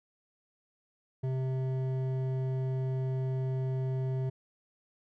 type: tone with hard clipping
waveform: sine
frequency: 130.81 Hz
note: C3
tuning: in tune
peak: -31 dBFS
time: 1.23-4.3 s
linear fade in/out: 10 ms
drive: 10 dB
effects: none